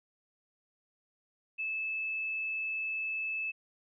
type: tone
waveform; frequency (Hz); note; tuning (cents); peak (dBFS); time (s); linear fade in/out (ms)
sine; 2615; E7; -15; -32; 1.58-3.52; 20
effects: none